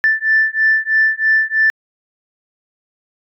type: beating tone pair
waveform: sine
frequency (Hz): 1763 / 1766.1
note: A6 / A6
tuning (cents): +3 / +6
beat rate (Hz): 3.1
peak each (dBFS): -14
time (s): 0.04-1.7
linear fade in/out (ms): 0
effects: tanh soft clip ceiling -4 dBFS